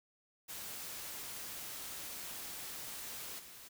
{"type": "noise with level steps", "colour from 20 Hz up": "white", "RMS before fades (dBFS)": [-45, -53], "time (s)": [0.48, 3.69], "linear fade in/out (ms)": 20, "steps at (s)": 3.38, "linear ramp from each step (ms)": 20, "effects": []}